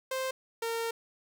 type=tone pair in turn; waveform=sawtooth; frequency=523.3 / 458.9 Hz; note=C5 / A#4; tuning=0 / -27 cents; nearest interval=major second; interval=227 cents; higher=first; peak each=-27 dBFS; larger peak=neither; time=0.11-0.31 / 0.62-0.91 s; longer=second; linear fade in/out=5 ms; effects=11-bit